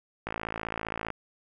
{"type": "click train", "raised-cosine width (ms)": 0.5, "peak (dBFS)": -17, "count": 47, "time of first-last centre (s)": [0.27, 1.103], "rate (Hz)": 55.2, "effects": []}